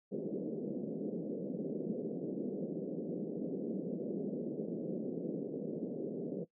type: band-pass noise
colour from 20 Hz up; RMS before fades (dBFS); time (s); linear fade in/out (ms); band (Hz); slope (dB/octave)
pink; -39; 0.11-6.45; 20; 170 to 520; 48
effects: noise-tail reverb RT60 0.1 s tail -18 dB re dry